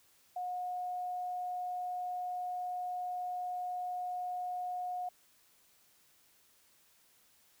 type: tone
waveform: sine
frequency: 723 Hz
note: F#5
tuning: 40 cents flat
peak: -35 dBFS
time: 0.36-5.09 s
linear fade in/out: 5 ms
effects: white hiss -67 dBFS RMS until 7.6 s